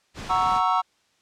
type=noise; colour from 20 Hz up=pink; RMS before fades=-36 dBFS; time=0.14-0.62 s; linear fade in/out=50 ms
type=chord; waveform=triangle; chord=F# dominant seventh; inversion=none; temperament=equal; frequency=740 / 932.3 / 1108.7 / 1318.5 Hz; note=F#5 / A#5 / C#6 / E6; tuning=0 / 0 / 0 / 0 cents; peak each=-23 dBFS; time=0.29-0.82 s; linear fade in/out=20 ms
effects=white hiss -65 dBFS RMS until 1.21 s + low-pass 6000 Hz 12 dB/octave